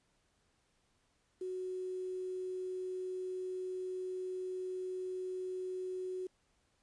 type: tone with quantisation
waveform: sine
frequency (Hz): 370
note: F#4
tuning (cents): 0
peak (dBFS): -37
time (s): 1.41-6.27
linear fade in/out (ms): 5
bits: 10
effects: pink hiss -75 dBFS RMS until 6.82 s + resampled to 22050 Hz